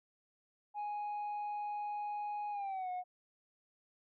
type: tone with pitch glide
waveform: sine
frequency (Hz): 830.6 to 727.3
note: G#5 to F#5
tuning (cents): 0 to -30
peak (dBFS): -34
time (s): 0.74-3.04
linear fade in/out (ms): 50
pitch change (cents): -230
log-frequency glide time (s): 2.51-2.9
effects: tanh soft clip ceiling -36 dBFS